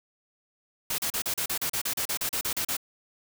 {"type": "noise bursts", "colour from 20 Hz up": "white", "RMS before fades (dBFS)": -29, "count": 16, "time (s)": [0.9, 2.768], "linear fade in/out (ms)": 5, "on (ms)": 83, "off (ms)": 36, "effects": []}